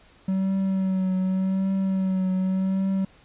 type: tone with vibrato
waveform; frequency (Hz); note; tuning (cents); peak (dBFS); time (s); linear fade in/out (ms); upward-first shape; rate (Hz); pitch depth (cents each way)
triangle; 189.6; F#3; +43; -19; 0.28-3.05; 5; triangle; 0.86; 34
effects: pink hiss -55 dBFS RMS until 3.24 s + resampled to 8000 Hz